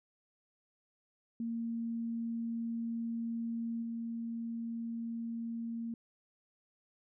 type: tone with level steps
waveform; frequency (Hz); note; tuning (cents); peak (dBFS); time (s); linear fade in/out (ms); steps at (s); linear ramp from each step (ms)
sine; 230.7; A#3; -18; -34 / -36; 1.4-5.94; 2; 3.82; 10
effects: none